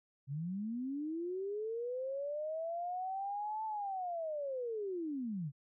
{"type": "linear two-way sweep", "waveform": "sine", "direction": "up then down", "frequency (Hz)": [130.81, 882, 130.81], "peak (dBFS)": -36, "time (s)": [0.27, 5.52], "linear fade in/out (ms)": 50, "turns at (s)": 3.65, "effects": []}